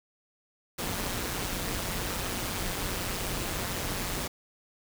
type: noise with amplitude modulation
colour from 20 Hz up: pink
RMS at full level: -30 dBFS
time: 0.78-4.28 s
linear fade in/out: 10 ms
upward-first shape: sine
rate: 185 Hz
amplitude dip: 60%
effects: none